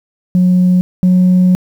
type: tone pair in turn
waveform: sine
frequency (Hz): 181.4 / 182.44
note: F#3 / F#3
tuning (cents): -34 / -24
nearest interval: unison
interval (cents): 10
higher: second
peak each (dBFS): -5 / -4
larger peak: second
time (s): 0.35-0.81 / 1.03-1.55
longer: second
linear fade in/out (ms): 0
effects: tanh soft clip ceiling -4 dBFS + 7-bit